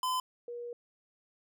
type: tone pair in turn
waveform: square / sine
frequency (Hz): 1019 / 478.5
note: C6 / A#4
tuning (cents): -46 / +45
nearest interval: octave + minor second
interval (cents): 1309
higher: first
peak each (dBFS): -30 / -38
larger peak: first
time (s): 0.03-0.2 / 0.48-0.73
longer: second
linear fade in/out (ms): 2
effects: none